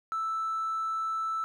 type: tone with hard clipping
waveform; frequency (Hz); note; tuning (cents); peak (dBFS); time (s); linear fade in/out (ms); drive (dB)
sine; 1318.5; E6; 0; -29; 0.12-1.44; 0; 1
effects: none